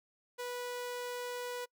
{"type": "tone", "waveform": "sawtooth", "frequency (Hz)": 490.6, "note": "B4", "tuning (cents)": -12, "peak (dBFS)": -34, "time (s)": [0.38, 1.66], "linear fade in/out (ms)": 20, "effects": ["noise-tail reverb RT60 0.1 s tail -25 dB re dry"]}